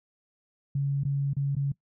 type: tone with dropouts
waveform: sine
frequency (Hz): 139.8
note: C#3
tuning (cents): +15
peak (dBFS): -24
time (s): 0.75-1.72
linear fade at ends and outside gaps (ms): 5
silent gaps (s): 1.036-1.05 / 1.334-1.366 / 1.552-1.565
effects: noise-tail reverb RT60 0.1 s tail -21 dB re dry